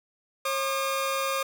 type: tone pair together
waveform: sawtooth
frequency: 540.4 / 1211 Hz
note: C#5 / D#6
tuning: -44 / -47 cents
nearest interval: octave + major second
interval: 1397 cents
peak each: -25 dBFS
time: 0.45-1.43 s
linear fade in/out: 5 ms
effects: none

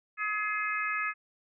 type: harmonic tone with a mistuned harmonic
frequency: 423.2 Hz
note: G#4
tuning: 33 cents sharp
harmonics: 3 / 4 / 5 / 6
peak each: -33 / -34 / -35 / -36 dBFS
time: 0.17-1.14 s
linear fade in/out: 50 ms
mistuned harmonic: 5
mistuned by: -16 cents
effects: none

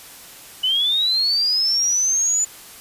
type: linear sweep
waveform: sine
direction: up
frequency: 2960 to 7040 Hz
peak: -16 dBFS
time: 0.63-2.45 s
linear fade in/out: 10 ms
effects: white hiss -41 dBFS RMS until 2.8 s + resampled to 32000 Hz

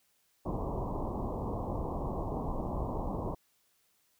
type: low-pass noise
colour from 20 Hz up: pink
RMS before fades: -35 dBFS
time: 0.45-3.35 s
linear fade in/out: 10 ms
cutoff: 1100 Hz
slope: 96 dB/octave
effects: white hiss -72 dBFS RMS until 4.19 s

